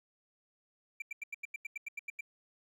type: tone bursts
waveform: triangle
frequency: 2349 Hz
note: D7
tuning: in tune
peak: -35 dBFS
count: 12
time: 1-2.209 s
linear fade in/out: 5 ms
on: 21 ms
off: 87 ms
effects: none

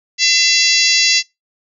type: harmonic tone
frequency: 676 Hz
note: E5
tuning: 43 cents sharp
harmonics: 3 / 4 / 5 / 6 / 7 / 8 / 9 / 10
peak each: -19 / -18 / -22 / -18 / -16 / -20 / -20 / -22 dBFS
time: 0.18-1.23 s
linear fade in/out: 50 ms
effects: noise-tail reverb RT60 0.2 s tail -23 dB re dry

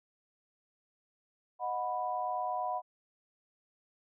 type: chord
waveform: sine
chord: B major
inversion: first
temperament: equal with one note detuned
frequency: 622.3 / 731.1 / 987.8 Hz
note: D#5 / F#5 / B5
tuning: 0 / -21 / 0 cents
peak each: -40 / -34 / -36 dBFS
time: 1.59-2.82 s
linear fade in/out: 50 ms
effects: none

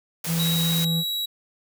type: noise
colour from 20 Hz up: white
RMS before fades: -30 dBFS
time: 0.24-0.85 s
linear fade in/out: 5 ms
type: tone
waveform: triangle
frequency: 165.4 Hz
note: E3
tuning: 6 cents sharp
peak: -20 dBFS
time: 0.26-1.04 s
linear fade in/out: 50 ms
type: tone with pitch glide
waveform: 45% pulse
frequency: 3833 to 3882 Hz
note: A#7 to B7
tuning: +47 to -31 cents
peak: -24 dBFS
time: 0.39-1.26 s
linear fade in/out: 10 ms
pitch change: +22 cents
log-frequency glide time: 0.76-1.02 s
effects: none

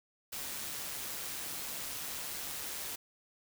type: noise with amplitude modulation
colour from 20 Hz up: white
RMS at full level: -39 dBFS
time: 0.32-2.96 s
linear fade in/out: 10 ms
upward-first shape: sine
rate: 143 Hz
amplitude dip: 30%
effects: none

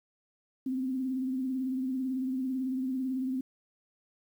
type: tone with vibrato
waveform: sine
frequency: 260 Hz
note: C4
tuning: 11 cents flat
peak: -29 dBFS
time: 0.66-3.41 s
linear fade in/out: 5 ms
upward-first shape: triangle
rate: 18 Hz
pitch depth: 59 cents each way
effects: 10-bit

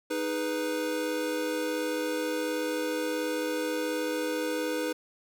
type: chord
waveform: square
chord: G# minor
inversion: second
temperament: equal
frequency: 311.1 / 415.3 / 493.9 Hz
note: D#4 / G#4 / B4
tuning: 0 / 0 / 0 cents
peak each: -33 / -38 / -32 dBFS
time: 0.1-4.93 s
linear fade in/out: 10 ms
effects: none

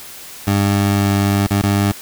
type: tone with dropouts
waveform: 20% pulse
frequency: 100.1 Hz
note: G2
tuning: 37 cents sharp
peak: -8 dBFS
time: 0.47-1.92 s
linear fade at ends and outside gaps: 5 ms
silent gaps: 1.47-1.507 / 1.618-1.635 s
effects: white hiss -35 dBFS RMS until 2.01 s

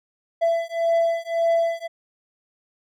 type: beating tone pair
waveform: triangle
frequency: 668 / 669.8 Hz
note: E5 / E5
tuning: +23 / +27 cents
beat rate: 1.8 Hz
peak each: -20 dBFS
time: 0.41-1.88 s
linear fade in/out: 20 ms
effects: none

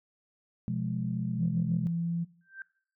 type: chord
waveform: sine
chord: F diminished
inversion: second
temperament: just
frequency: 125.72 / 174.61 / 209.5 Hz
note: Cb3 / F3 / Ab3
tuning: +31 / 0 / +15 cents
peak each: -33 dBFS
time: 0.68-1.87 s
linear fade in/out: 0 ms
type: tone with pitch glide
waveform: sine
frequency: 167.7 to 169.75 Hz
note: E3 to F3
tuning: +30 to -49 cents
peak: -28 dBFS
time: 1.37-2.25 s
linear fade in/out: 20 ms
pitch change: +21 cents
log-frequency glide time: 1.73-2.13 s
type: tone with exponential growth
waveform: sine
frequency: 1566 Hz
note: G6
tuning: 2 cents flat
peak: -35 dBFS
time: 2.41-2.62 s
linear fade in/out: 2 ms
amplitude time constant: 44 ms
effects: noise-tail reverb RT60 0.5 s tail -20 dB re dry + tanh soft clip ceiling -17 dBFS

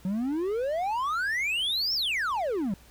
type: exponential two-way sweep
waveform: triangle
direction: up then down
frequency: 179.8 to 5530 to 179.8 Hz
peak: -24 dBFS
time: 0.05-2.74 s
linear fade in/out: 2 ms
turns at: 1.94 s
effects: added 60 Hz sine -55 dBFS peak until 2.9 s + pink hiss -56 dBFS RMS until 2.9 s

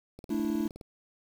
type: click train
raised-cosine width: 2 ms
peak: -32 dBFS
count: 13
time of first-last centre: 0.19-0.812 s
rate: 19.3 Hz
type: chord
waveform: triangle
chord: A suspended fourth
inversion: none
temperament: equal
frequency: 220 / 293.7 / 329.6 Hz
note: A3 / D4 / E4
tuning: 0 / 0 / 0 cents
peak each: -30 dBFS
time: 0.3-0.68 s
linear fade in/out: 5 ms
effects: 8-bit

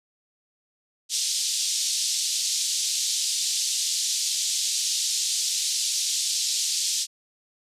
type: band-pass noise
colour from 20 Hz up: white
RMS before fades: -26 dBFS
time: 1.09-7.07 s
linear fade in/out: 50 ms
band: 3600 to 7700 Hz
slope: 24 dB/octave
effects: resampled to 32000 Hz

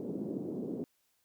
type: band-pass noise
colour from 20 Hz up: pink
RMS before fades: -38 dBFS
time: 0-0.84 s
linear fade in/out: 0 ms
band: 190 to 410 Hz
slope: 24 dB/octave
effects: white hiss -75 dBFS RMS until 1.24 s

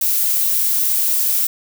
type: noise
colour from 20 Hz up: violet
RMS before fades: -17 dBFS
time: 0.01-1.47 s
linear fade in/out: 5 ms
effects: none

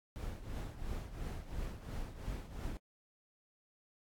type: noise with tremolo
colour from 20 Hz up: brown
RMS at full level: -39 dBFS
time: 0.16-2.77 s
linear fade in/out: 0 ms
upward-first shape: triangle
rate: 2.9 Hz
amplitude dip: 75%
effects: AAC 64 kbps

